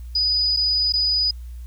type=tone with dropouts; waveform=sine; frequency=4961 Hz; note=D#8; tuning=6 cents flat; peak=-17 dBFS; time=0.15-1.31 s; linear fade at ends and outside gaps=5 ms; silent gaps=0.565-0.57 / 0.924-0.936 s; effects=added 60 Hz sine -32 dBFS peak until 1.66 s + white hiss -58 dBFS RMS until 1.66 s